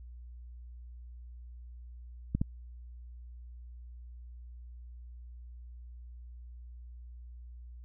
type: clicks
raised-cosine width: 5 ms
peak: -16 dBFS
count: 2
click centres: 2.35 / 2.415 s
effects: added 60 Hz sine -45 dBFS peak until 7.84 s